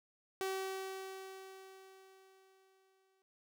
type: tone with exponential decay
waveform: sawtooth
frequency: 382.3 Hz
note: G4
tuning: 43 cents flat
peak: -31 dBFS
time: 0.41-3.22 s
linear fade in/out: 0 ms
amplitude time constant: 610 ms
effects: none